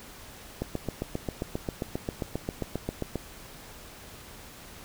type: click train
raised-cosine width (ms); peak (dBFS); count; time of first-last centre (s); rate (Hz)
2; -16; 20; 0.62-3.157; 7.49
effects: pink hiss -47 dBFS RMS until 4.84 s

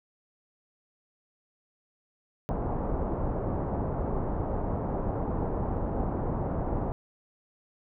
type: low-pass noise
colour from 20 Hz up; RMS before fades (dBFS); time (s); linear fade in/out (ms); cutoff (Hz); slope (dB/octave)
pink; -30; 2.49-6.92; 0; 930; 24
effects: none

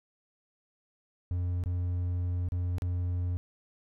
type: tone with dropouts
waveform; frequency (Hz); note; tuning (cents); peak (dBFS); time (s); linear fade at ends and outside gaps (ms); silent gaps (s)
triangle; 88.8; F2; +29; -26; 1.31-3.37; 0; 1.638-1.659 / 2.487-2.521 / 2.783-2.821
effects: none

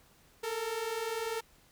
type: tone pair together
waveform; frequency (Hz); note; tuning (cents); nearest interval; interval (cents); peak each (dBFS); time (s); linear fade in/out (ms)
sawtooth; 437.4 / 457.5; A4 / A#4; -10 / -32; minor second; 78; -34 / -31; 0.43-1.41; 10
effects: pink hiss -63 dBFS RMS until 1.71 s

